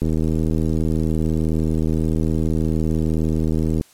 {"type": "click train", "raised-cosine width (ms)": 3, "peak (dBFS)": -9, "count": 302, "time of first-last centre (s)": [0.02, 3.811], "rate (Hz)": 79.4, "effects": ["white hiss -52 dBFS RMS until 3.93 s", "low-pass 12000 Hz 12 dB/octave"]}